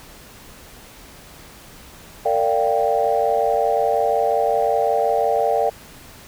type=chord; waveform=sine; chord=G minor seventh; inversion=first; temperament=equal with one note detuned; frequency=457.1 / 587.3 / 698.5 / 784 Hz; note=Bb4 / D5 / F5 / G5; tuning=-34 / 0 / 0 / 0 cents; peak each=-21 dBFS; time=2.25-5.7 s; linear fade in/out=10 ms; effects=tanh soft clip ceiling -6 dBFS + pink hiss -43 dBFS RMS until 6.27 s